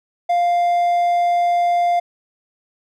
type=tone; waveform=triangle; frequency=699 Hz; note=F5; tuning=1 cent sharp; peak=-12 dBFS; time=0.29-2 s; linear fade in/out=10 ms; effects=none